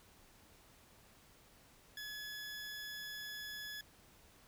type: tone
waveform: 20% pulse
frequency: 1700 Hz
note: G#6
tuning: 40 cents sharp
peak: -39 dBFS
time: 1.97-3.81 s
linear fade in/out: 2 ms
effects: pink hiss -64 dBFS RMS until 4.47 s